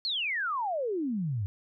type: exponential sweep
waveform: sine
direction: down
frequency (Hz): 4391 to 92.5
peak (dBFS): -28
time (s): 0.05-1.46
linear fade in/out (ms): 0
effects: none